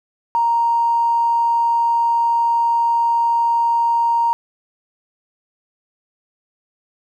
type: tone with tanh clipping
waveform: triangle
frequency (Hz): 933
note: A#5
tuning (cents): +1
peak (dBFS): -13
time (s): 0.35-4.33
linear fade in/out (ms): 0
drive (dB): 2
effects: none